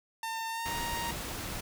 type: tone with pitch glide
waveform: sawtooth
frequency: 903 to 934.3 Hz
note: A5 to A#5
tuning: +45 to +4 cents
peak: -30 dBFS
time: 0.23-1.11 s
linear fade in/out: 2 ms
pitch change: +59 cents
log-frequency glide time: 0.5-0.75 s
type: noise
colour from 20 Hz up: pink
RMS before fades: -38 dBFS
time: 0.65-1.61 s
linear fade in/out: 10 ms
effects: none